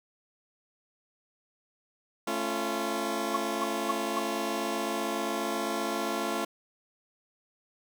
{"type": "chord", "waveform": "15% pulse", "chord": "A augmented", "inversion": "none", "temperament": "just", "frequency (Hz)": [220, 275, 343.8], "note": ["A3", "C#4", "E#4"], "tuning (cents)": [0, -14, -27], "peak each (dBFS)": [-28, -29, -26], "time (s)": [2.27, 6.45], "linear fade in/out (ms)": 5}
{"type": "tone bursts", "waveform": "sine", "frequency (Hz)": 1099, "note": "C#6", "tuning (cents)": -15, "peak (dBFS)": -25, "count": 4, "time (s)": [3.34, 4.19], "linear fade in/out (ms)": 5, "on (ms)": 25, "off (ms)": 250}
{"effects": []}